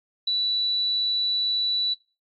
sine tone, 3951 Hz, B7, in tune, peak -21 dBFS, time 0.27-1.94 s, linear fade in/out 5 ms, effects noise-tail reverb RT60 0.3 s tail -21 dB re dry + AAC 32 kbps

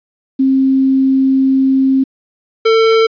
sine / square tone pair in turn, 266.5 / 448.2 Hz, C4 / A4, +32 / +32 cents, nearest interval major sixth, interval 900 cents, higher second, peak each -8 dBFS, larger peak neither, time 0.39-2.04 / 2.65-3.07 s, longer first, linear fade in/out 10 ms, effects resampled to 11025 Hz + 8-bit

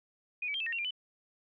sine tone with pitch steps, 2467 / 2289 / 3184 / 2635 / 1853 / 2747 / 2390 / 2998 Hz, D#7 / D7 / G7 / E7 / A#6 / F7 / D7 / F#7, -15 / -45 / +26 / -1 / -11 / -29 / +30 / +22 cents, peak -32 dBFS, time 0.42-0.908 s, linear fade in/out 5 ms, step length 61 ms, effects none

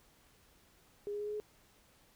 sine tone with pitch steps, 410.1 / 413.2 / 416.3 / 419.4 / 422.6 Hz, G#4 / G#4 / G#4 / G#4 / G#4, -22 / -9 / +4 / +17 / +30 cents, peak -36 dBFS, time 1.07-1.4 s, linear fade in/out 0 ms, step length 66 ms, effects pink hiss -66 dBFS RMS until 2.15 s

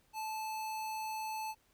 square tone, 872 Hz, A5, 16 cents flat, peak -38 dBFS, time 0.13-1.55 s, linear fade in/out 50 ms, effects pink hiss -71 dBFS RMS until 1.73 s

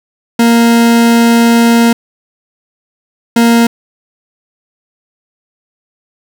40% pulse tone bursts at uneven times, 232.9 Hz, A#3, 1 cent flat, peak -4 dBFS, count 2, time 0.39-1.93 / 3.36-3.67 s, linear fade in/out 5 ms, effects none

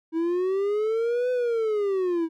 triangle linear two-way sweep, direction up then down, 320 to 505 to 320 Hz, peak -20 dBFS, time 0.12-2.29 s, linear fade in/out 50 ms, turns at 1.31 s, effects none

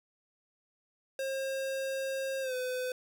square tone with pitch glide, 536 to 505.9 Hz, C5 to B4, +42 to +42 cents, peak -33 dBFS, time 1.19-2.92 s, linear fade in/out 2 ms, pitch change -100 cents, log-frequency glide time 2.41-2.54 s, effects none

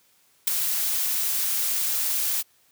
blue noise with ADSR envelope, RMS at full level -17 dBFS, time 0.47-2.43 s, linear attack 9 ms, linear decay 5 ms, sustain -8 dB, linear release 27 ms, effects white hiss -62 dBFS RMS until 2.71 s + high-pass 60 Hz 12 dB/octave

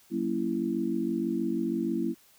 sine chord, F# dominant seventh, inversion none, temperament just, 185 / 231.2 / 277.5 / 333 Hz, F#3 / A#3 / C#4 / E4, 0 / -14 / +2 / +18 cents, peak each -35 / -31 / -34 / -30 dBFS, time 0.1-2.15 s, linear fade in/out 50 ms, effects white hiss -60 dBFS RMS until 2.38 s

